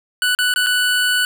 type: tone with dropouts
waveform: 25% pulse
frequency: 1485 Hz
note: F#6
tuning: 6 cents sharp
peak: -11 dBFS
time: 0.22-1.25 s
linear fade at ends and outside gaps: 1 ms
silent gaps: 0.35-0.388 / 0.539-0.56 / 0.663-0.668 s
effects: none